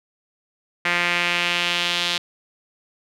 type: tone with band-pass filter sweep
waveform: sawtooth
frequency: 174.5 Hz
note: F3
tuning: 1 cent flat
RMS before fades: -22 dBFS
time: 0.85-2.18 s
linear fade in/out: 5 ms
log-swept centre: 2100 to 3600 Hz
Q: 2.4
effects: none